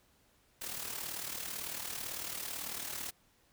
white noise with amplitude modulation, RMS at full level -38 dBFS, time 0.61-3.11 s, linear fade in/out 10 ms, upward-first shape sine, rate 38 Hz, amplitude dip 60%, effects pink hiss -69 dBFS RMS until 3.52 s

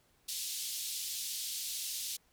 pink band-pass noise, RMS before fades -39 dBFS, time 0.28-2.17 s, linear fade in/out 10 ms, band 3500 to 15000 Hz, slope 24 dB/octave, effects pink hiss -70 dBFS RMS until 2.32 s

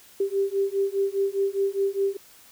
sine beating tone pair, 391.4 / 396.3 Hz, G4 / G4, -3 / +19 cents, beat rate 4.9 Hz, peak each -25 / -25 dBFS, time 0.2-2.17 s, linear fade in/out 5 ms, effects white hiss -52 dBFS RMS until 2.51 s

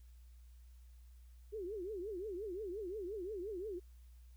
sine tone with vibrato, 392 Hz, G4, in tune, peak -40 dBFS, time 1.52-3.8 s, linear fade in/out 20 ms, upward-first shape triangle, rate 5.7 Hz, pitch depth 260 cents each way, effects added 60 Hz sine -55 dBFS peak until 4.36 s + white hiss -75 dBFS RMS until 4.36 s

